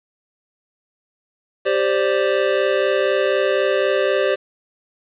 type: chord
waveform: square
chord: G suspended fourth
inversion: none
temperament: equal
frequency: 392 / 523.3 / 587.3 Hz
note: G4 / C5 / D5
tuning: 0 / 0 / 0 cents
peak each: -21 dBFS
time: 1.65-4.36 s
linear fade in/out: 20 ms
effects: resampled to 8000 Hz + 7-bit